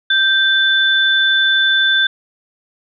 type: tone pair together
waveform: sine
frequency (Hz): 1568 / 3520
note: G6 / A7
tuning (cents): 0 / 0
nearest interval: octave + major second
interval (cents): 1400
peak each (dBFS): -13 / -14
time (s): 0.1-2.07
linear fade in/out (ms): 5
effects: none